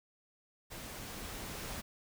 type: noise with level ramp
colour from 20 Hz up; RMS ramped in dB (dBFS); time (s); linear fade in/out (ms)
pink; -46 to -42; 0.7-1.82; 20
effects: none